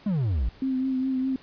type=exponential sweep; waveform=triangle; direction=down; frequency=220 to 51.7 Hz; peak=-20 dBFS; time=0.06-0.49 s; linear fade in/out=5 ms
type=tone with vibrato; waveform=sine; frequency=261.6 Hz; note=C4; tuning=in tune; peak=-23 dBFS; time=0.62-1.36 s; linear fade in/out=2 ms; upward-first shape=triangle; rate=4.9 Hz; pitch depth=36 cents each way
effects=pink hiss -52 dBFS RMS until 1.42 s + resampled to 11025 Hz